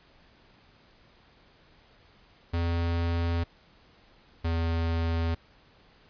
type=tone pair in turn; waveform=square; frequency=84.8 / 82.96 Hz; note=E2 / E2; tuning=+50 / +12 cents; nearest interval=unison; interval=38 cents; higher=first; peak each=-26 dBFS; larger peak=neither; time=2.53-3.44 / 4.44-5.35 s; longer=neither; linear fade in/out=10 ms; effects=pink hiss -59 dBFS RMS until 6.09 s + resampled to 11025 Hz